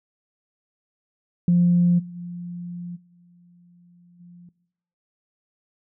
sine tone with level steps, 174.9 Hz, F3, 3 cents sharp, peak -13 / -30 / -48 / -50 / -43 dBFS, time 1.48-4.49 s, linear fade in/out 2 ms, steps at 1.98 / 2.95 / 3.13 / 4.19 s, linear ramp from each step 20 ms, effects noise-tail reverb RT60 0.8 s tail -20 dB re dry + tanh soft clip ceiling -9 dBFS

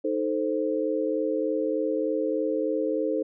sine chord, A diminished, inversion second, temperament equal, 311.1 / 440 / 523.3 Hz, Eb4 / A4 / C5, 0 / 0 / 0 cents, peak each -28 dBFS, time 0.04-3.23 s, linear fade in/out 10 ms, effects none

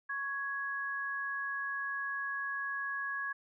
sine tone pair together, 1108.7 / 1667.4 Hz, C#6 / G#6, 0 / +6 cents, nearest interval perfect fifth, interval 706 cents, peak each -40 / -35 dBFS, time 0.09-3.33 s, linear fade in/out 10 ms, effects none

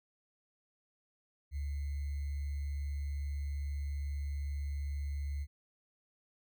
sine tone with sample-and-hold, 71.2 Hz, C#2, 47 cents sharp, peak -34 dBFS, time 1.51-5.47 s, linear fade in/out 50 ms, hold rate 2100 Hz, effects none

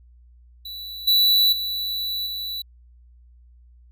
square tone with level steps, 3951 Hz, B7, in tune, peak -33 / -15 / -25 / -28 dBFS, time 0.65-2.62 s, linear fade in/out 5 ms, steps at 1.07 / 1.52 / 2.26 s, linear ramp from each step 10 ms, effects added 60 Hz sine -48 dBFS peak until 3.91 s

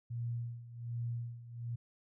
sine tone with tremolo, 118.3 Hz, A#2, 26 cents sharp, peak -34 dBFS, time 0.1-1.76 s, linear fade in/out 10 ms, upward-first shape sine, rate 1.3 Hz, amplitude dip 80%, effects none

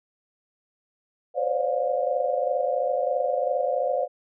sine tone cluster, 513 / 536 / 558 / 588 / 711 Hz, C5 / C5 / C#5 / D5 / F5, -34 / +42 / +11 / +2 / +31 cents, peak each -27 / -30 / -34 / -27 / -28 dBFS, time 1.34-4.08 s, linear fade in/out 50 ms, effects none

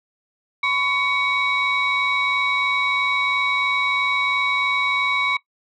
sine tone cluster, 1015 / 1118 / 2244 / 3868 Hz, B5 / C#6 / C#7 / B7, +47 / +14 / +21 / -37 cents, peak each -27 / -24 / -19 / -27 dBFS, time 0.63-5.37 s, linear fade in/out 5 ms, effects noise-tail reverb RT60 0.1 s tail -18 dB re dry + tanh soft clip ceiling -11 dBFS

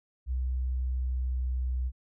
sine tone with pitch glide, 63.5 to 63.02 Hz, B1 to B1, +49 to +36 cents, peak -27 dBFS, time 0.26-1.92 s, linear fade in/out 50 ms, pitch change -13 cents, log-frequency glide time 0.71-1.69 s, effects none

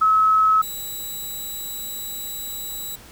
sine / 5% pulse tone pair in turn, 1289 / 3910 Hz, E6 / B7, -39 / -18 cents, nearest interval octave + perfect fifth, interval 1921 cents, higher second, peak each -13 / -21 dBFS, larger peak first, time 0.01-0.62 / 0.62-2.96 s, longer second, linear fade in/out 10 ms, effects pink hiss -45 dBFS RMS until 3.11 s

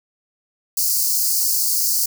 white high-pass noise, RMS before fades -19 dBFS, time 0.77-2.06 s, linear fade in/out 5 ms, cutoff 4400 Hz, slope 96 dB/octave, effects none

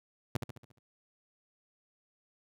sawtooth tone with echo, 120 Hz, B2, 49 cents flat, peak -24 dBFS, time 0.35-0.37 s, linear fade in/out 5 ms, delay 70 ms, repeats 6, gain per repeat -6 dB, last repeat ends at 0.79 s, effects none

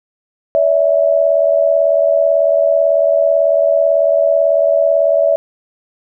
sine tone pair together, 571.9 / 650 Hz, D5 / E5, -46 / -24 cents, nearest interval major second, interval 222 cents, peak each -12 dBFS, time 0.55-5.36 s, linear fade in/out 0 ms, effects none

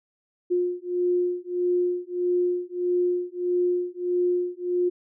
sine beating tone pair, 355.5 / 357.1 Hz, F4 / F4, +31 / +39 cents, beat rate 1.6 Hz, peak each -25 dBFS, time 0.5-4.9 s, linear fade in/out 20 ms, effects none

